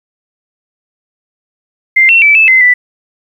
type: tone with pitch steps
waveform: sine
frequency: 2092 / 2711 / 2312 / 2623 / 2057 / 1979 Hz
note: C7 / E7 / D7 / E7 / C7 / B6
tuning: -1 / +48 / -28 / -9 / -30 / +3 cents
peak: -3 dBFS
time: 1.96-2.74 s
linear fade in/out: 10 ms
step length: 130 ms
effects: 7-bit